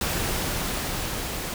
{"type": "noise with level ramp", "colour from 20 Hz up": "pink", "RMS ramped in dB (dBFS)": [-26, -31], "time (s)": [0.01, 1.54], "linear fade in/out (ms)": 2, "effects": []}